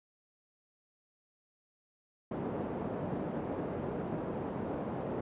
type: band-pass noise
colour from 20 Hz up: pink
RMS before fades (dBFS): -37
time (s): 2.31-5.21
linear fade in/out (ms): 5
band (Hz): 170 to 630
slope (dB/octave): 12
effects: resampled to 8000 Hz